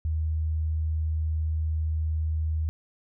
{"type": "tone", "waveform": "sine", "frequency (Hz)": 78.7, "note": "D#2", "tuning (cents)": 20, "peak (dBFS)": -24, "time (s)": [0.05, 2.69], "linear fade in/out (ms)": 0, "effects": []}